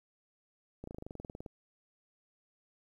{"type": "slowing click train", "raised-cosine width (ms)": 2, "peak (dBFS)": -30, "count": 15, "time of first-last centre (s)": [0.84, 1.462], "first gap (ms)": 34, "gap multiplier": 1.04, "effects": ["11-bit"]}